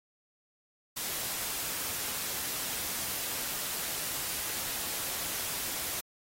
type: noise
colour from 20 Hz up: white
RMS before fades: -35 dBFS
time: 0.96-6.01 s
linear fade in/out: 10 ms
effects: AAC 48 kbps